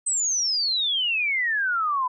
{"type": "exponential sweep", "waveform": "sine", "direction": "down", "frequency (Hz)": [8270, 987.8], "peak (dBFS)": -21, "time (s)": [0.06, 2.08], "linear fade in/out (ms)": 10, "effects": []}